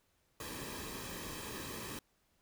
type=noise with comb filter; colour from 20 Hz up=pink; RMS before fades=-44 dBFS; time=0.4-1.99 s; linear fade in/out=2 ms; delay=1.4 ms; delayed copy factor=-0.6; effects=pink hiss -75 dBFS RMS until 2.41 s